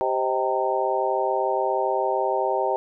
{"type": "harmonic tone with a mistuned harmonic", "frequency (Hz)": 130.7, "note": "C3", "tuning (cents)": -1, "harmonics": [3, 4, 5, 6, 7], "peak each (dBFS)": [-27, -27, -27, -27, -27], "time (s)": [0.01, 2.76], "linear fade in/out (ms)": 0, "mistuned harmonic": 5, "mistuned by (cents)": -64, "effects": []}